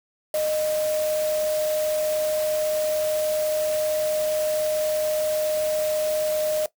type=tone in noise; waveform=sine; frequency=615 Hz; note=D#5; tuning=20 cents flat; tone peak=-21 dBFS; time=0.34-6.66 s; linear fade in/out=2 ms; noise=white; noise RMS=-34 dBFS; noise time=0.34-6.66 s; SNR=+10 dB; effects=noise-tail reverb RT60 0.1 s tail -17 dB re dry